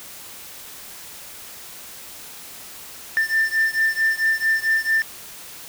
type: beating tone pair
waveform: triangle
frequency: 1783 / 1787.5 Hz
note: A6 / A6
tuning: +22 / +27 cents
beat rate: 4.5 Hz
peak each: -18 / -19 dBFS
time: 3.17-5.02 s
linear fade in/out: 0 ms
effects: tanh soft clip ceiling -9 dBFS + white hiss -39 dBFS RMS until 5.68 s